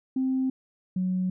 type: tone pair in turn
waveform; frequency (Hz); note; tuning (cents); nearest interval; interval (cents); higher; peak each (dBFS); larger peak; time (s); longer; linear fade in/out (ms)
sine; 261.6 / 184.39; C4 / F#3; 0 / -6; tritone; 606; first; -22 / -23; first; 0.16-0.5 / 0.96-1.3; neither; 5
effects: tanh soft clip ceiling -18 dBFS